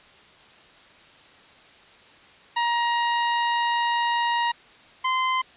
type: tone pair in turn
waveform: sawtooth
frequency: 945 / 1034.6 Hz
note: A#5 / C6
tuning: +23 / -20 cents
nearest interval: major second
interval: 157 cents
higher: second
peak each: -17 dBFS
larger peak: neither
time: 2.56-4.52 / 5.04-5.42 s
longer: first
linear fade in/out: 10 ms
effects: white hiss -51 dBFS RMS until 5.56 s + resampled to 8000 Hz